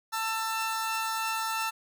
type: tone pair together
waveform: sawtooth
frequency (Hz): 891 / 1335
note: A5 / E6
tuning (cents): +22 / +22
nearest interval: perfect fifth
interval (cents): 700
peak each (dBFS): -28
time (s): 0.12-1.71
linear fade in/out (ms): 20
effects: none